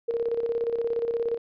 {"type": "tone with tremolo", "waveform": "sine", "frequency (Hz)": 466.2, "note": "A#4", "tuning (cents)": 0, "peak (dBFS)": -22, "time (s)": [0.08, 1.38], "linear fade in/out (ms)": 10, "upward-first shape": "square", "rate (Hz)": 17, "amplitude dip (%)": 55, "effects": ["resampled to 11025 Hz"]}